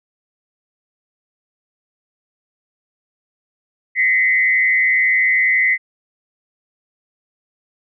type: tone with frequency modulation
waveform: sine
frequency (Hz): 2033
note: B6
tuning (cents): +50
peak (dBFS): -12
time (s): 3.95-5.78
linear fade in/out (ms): 50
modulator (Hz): 131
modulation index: 0.74
effects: none